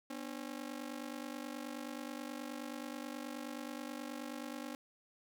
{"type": "ring-modulated tone", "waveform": "sawtooth", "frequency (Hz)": 271.4, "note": "C#4", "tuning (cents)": -36, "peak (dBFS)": -35, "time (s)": [0.1, 4.75], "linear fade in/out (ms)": 0, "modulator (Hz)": 24.7, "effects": []}